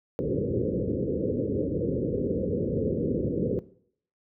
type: low-pass noise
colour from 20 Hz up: white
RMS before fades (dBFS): -27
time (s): 0.19-3.59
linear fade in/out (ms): 0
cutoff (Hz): 530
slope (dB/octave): 96
effects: noise-tail reverb RT60 0.6 s tail -18 dB re dry + high-pass 80 Hz 12 dB/octave